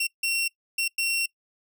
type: tone bursts at uneven times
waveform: sawtooth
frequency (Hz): 2728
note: F7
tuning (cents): -41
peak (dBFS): -20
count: 4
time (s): 0-0.07 / 0.23-0.48 / 0.78-0.88 / 0.98-1.26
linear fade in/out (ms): 5
effects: noise-tail reverb RT60 0.1 s tail -21 dB re dry